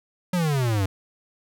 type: exponential sweep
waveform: square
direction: down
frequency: 186.3 to 92.5 Hz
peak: -21 dBFS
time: 0.33-0.86 s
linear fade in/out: 5 ms
effects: none